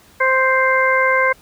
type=harmonic tone; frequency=523.3 Hz; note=C5; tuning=in tune; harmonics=1 / 2 / 3 / 4; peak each=-18 / -18 / -18 / -18 dBFS; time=0.2-1.33 s; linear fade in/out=10 ms; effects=pink hiss -49 dBFS RMS until 1.41 s